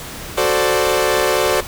sawtooth chord, D dominant seventh, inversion first, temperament equal, 370 / 440 / 523.3 / 587.3 Hz, F#4 / A4 / C5 / D5, 0 / 0 / 0 / 0 cents, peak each -16 dBFS, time 0.37-1.61 s, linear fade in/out 10 ms, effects pink hiss -31 dBFS RMS until 1.67 s

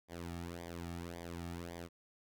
sawtooth tone with flanger, 85.6 Hz, F2, 34 cents flat, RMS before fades -45 dBFS, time 0.08-1.89 s, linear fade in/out 50 ms, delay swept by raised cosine 0.72 to 2.02 ms, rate 1.8 Hz, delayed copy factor -0.85, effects none

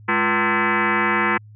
sine tone with frequency modulation, 346.8 Hz, F4, 12 cents flat, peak -16 dBFS, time 0.08-1.38 s, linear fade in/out 10 ms, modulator 278 Hz, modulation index 7, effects added 106 Hz sine -41 dBFS peak until 1.55 s

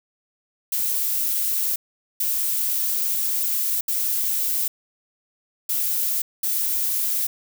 violet noise bursts at uneven times, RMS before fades -23 dBFS, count 5, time 0.72-1.76 / 2.2-3.81 / 3.88-4.68 / 5.69-6.22 / 6.43-7.27 s, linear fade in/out 5 ms, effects none

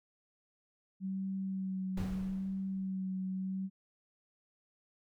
sine tone with vibrato, 190 Hz, F#3, 46 cents sharp, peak -34 dBFS, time 1-3.7 s, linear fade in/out 50 ms, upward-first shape sine, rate 0.79 Hz, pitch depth 20 cents each way
brown noise with exponential decay, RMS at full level -36 dBFS, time 1.97-2.94 s, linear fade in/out 5 ms, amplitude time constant 210 ms
effects none

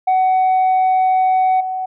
sine tone with level steps, 749 Hz, F#5, 21 cents sharp, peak -9 / -19 dBFS, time 0.07-1.86 s, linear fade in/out 10 ms, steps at 1.6 s, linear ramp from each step 10 ms, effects tanh soft clip ceiling -10 dBFS

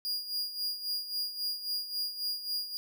45% pulse tone with tremolo, 4847 Hz, D#8, 46 cents flat, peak -29 dBFS, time 0.05-2.77 s, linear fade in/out 0 ms, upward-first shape sine, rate 3.7 Hz, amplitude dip 70%, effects none

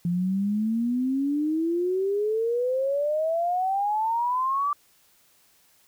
sine exponential sweep, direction up, 170.5 to 1174.7 Hz, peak -22 dBFS, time 0.05-4.73 s, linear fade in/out 2 ms, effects white hiss -61 dBFS RMS until 5.87 s

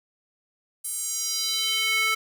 square tone with high-pass filter sweep, 440 Hz, A4, in tune, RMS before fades -26 dBFS, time 0.84-2.15 s, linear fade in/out 10 ms, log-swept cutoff 10000 to 1700 Hz, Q 2.7, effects none

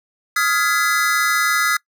square chord, F half-diminished seventh, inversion third, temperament just, 1257.2 / 1396.9 / 1676.3 / 2012 Hz, Eb6 / F6 / Ab6 / Cb7, +18 / 0 / +16 / +32 cents, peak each -22 dBFS, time 0.36-1.77 s, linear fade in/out 5 ms, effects noise-tail reverb RT60 0.1 s tail -24 dB re dry

